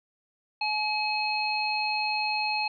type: harmonic tone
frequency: 850 Hz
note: G#5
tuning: 40 cents sharp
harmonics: 1 / 3 / 5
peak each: -29 / -29 / -32 dBFS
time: 0.61-2.68 s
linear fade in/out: 5 ms
effects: none